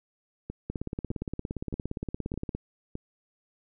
two click trains, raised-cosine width 3 ms, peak -22 / -19 dBFS, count 5 / 33, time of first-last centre 0.5-2.954 / 0.7-2.55 s, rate 1.63 / 17.3 Hz, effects none

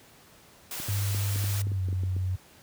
white high-pass noise, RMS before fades -36 dBFS, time 0.71-1.62 s, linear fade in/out 2 ms, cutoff 150 Hz, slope 12 dB/octave
clicks, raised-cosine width 3 ms, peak -26 dBFS, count 11, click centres 0.8 / 0.885 / 1.147 / 1.36 / 1.441 / 1.67 / 1.718 / 1.886 / 1.928 / 2.035 / 2.165 s
sine tone with pitch glide, 99.9 to 92.67 Hz, G2 to F#2, +33 to +3 cents, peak -25 dBFS, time 0.88-2.36 s, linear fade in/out 10 ms, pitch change -130 cents, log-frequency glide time 1.7-1.82 s
effects pink hiss -55 dBFS RMS until 2.62 s + high-pass 60 Hz 12 dB/octave

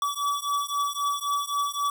square beating tone pair, 1144 / 1147.8 Hz, D6 / D6, -46 / -40 cents, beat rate 3.8 Hz, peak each -29 dBFS, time 0.02-1.9 s, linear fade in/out 2 ms, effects none

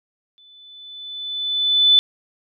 sine tone with exponential growth, 3500 Hz, A7, 10 cents flat, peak -8 dBFS, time 0.38-1.99 s, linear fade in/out 0 ms, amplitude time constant 350 ms, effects none

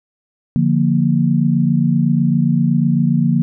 sine chord, Bb major, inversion first, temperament equal, 146.83 / 174.61 / 233.1 Hz, D3 / F3 / Bb3, 0 / 0 / 0 cents, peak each -16 dBFS, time 0.56-3.42 s, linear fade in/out 0 ms, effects none

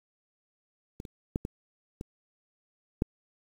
clicks, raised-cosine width 3 ms, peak -26 / -30 / -15 / -20 / -24 / -12 dBFS, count 6, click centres 1.001 / 1.052 / 1.359 / 1.451 / 2.011 / 3.021 s, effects 8-bit

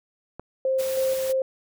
click, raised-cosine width 1 ms, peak -22 dBFS, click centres 0.396 s
sine tone with tremolo, 527 Hz, C5, 12 cents sharp, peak -20 dBFS, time 0.65-1.42 s, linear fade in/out 2 ms, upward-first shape square, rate 3.1 Hz, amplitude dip 35%
white noise, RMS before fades -36 dBFS, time 0.78-1.33 s, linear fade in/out 20 ms
effects none

